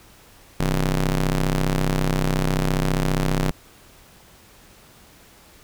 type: ring-modulated tone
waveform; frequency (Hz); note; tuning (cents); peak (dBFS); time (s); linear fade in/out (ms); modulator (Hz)
sawtooth; 95.2; F#2; +50; -12; 0.6-3.51; 0; 64.9
effects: pink hiss -50 dBFS RMS until 5.63 s